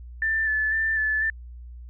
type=tone with vibrato; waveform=sine; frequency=1757 Hz; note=A6; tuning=3 cents flat; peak=-21 dBFS; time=0.22-1.3 s; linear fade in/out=2 ms; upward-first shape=square; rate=2 Hz; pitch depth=21 cents each way; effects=added 60 Hz sine -38 dBFS peak until 1.89 s